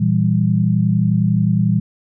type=chord; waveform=sine; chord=E diminished; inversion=second; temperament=equal; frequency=116.54 / 164.81 / 196 Hz; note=Bb2 / E3 / G3; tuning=0 / 0 / 0 cents; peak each=-17 dBFS; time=0-1.8 s; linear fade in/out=10 ms; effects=none